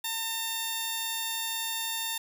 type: tone pair together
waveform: 10% pulse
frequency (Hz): 906 / 3624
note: A#5 / A#7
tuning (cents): -50 / -50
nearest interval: 2 octaves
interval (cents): 2400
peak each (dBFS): -26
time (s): 0.04-2.18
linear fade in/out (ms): 5
effects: none